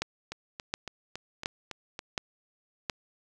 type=two click trains; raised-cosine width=0.2 ms; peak=-20 / -12 dBFS; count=7 / 5; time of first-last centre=0.32-1.991 / 0.02-2.898 s; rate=3.59 / 1.39 Hz; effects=none